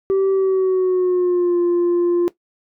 sine tone with pitch glide, 386.9 to 348.7 Hz, G4 to F4, -23 to -3 cents, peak -11 dBFS, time 0.1-2.28 s, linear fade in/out 0 ms, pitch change -180 cents, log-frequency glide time 0.31-1.59 s, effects noise-tail reverb RT60 0.1 s tail -18 dB re dry + tanh soft clip ceiling -13 dBFS

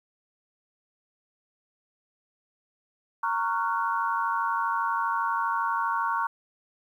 sine chord, Gb major seventh, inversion first, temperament just, 925 / 1110 / 1387.5 / 1480 Hz, Bb5 / Db6 / F6 / Gb6, -14 / +2 / -12 / 0 cents, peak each -28 / -28 / -33 / -34 dBFS, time 3.23-6.27 s, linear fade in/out 5 ms, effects 10-bit

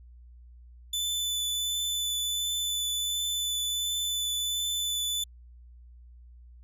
sawtooth tone with vibrato, 3501 Hz, A7, 9 cents flat, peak -25 dBFS, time 0.93-5.24 s, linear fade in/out 5 ms, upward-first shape triangle, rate 1.4 Hz, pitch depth 10 cents each way, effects added 60 Hz sine -48 dBFS peak until 6.63 s

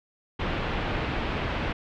pink low-pass noise, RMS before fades -29 dBFS, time 0.39-1.73 s, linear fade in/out 10 ms, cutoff 3200 Hz, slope 24 dB/octave, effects none

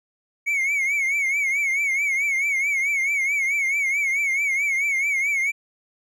triangle tone with vibrato, 2215 Hz, C#7, 2 cents flat, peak -18 dBFS, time 0.46-5.52 s, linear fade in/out 20 ms, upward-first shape triangle, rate 4.6 Hz, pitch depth 110 cents each way, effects none

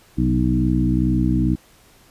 harmonic tone with a mistuned harmonic, 62.3 Hz, B1, 16 cents sharp, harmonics 1 / 2 / 3 / 4 / 5, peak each -22 / -22 / -22 / -22 / -22 dBFS, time 0.17-1.56 s, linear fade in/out 20 ms, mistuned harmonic 2, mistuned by +50 cents, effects pink hiss -52 dBFS RMS until 2.1 s + resampled to 32000 Hz

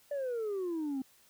sine exponential sweep, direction down, 587.3 to 258.6 Hz, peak -30 dBFS, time 0.11-1.02 s, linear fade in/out 5 ms, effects tanh soft clip ceiling -31 dBFS + white hiss -64 dBFS RMS until 1.29 s

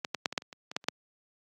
clicks, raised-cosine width 0.2 ms, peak -14 / -13 / -9 / -19 / -9 / -29 / -27 / -23 / -11 / -29 / -8 dBFS, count 11, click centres 0.048 / 0.147 / 0.258 / 0.326 / 0.378 / 0.421 / 0.528 / 0.715 / 0.765 / 0.841 / 0.885 s, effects high-pass 150 Hz 12 dB/octave + AAC 48 kbps

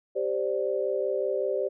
sine chord, G suspended fourth, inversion none, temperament just, 392 / 522.7 / 588 Hz, G4 / C5 / D5, 0 / -2 / +2 cents, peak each -29 / -29 / -30 dBFS, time 0.15-1.69 s, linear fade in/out 20 ms, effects none

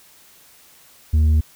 sine tone with tanh clipping, 77.4 Hz, D#2, 9 cents flat, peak -13 dBFS, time 1.13-1.41 s, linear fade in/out 10 ms, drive 4 dB, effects white hiss -50 dBFS RMS until 1.55 s

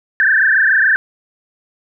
sine tone with frequency modulation, 1661.2 Hz, G#6, in tune, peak -9 dBFS, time 0.2-0.96 s, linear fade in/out 0 ms, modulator 27.1 Hz, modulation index 5.1, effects none

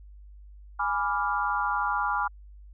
sine chord, G# diminished seventh, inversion none, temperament equal, 830.6 / 987.8 / 1174.7 / 1396.9 Hz, G#5 / B5 / D6 / F6, 0 / 0 / 0 / 0 cents, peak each -30 dBFS, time 0.79-2.28 s, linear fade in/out 10 ms, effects added 50 Hz sine -45 dBFS peak until 2.73 s

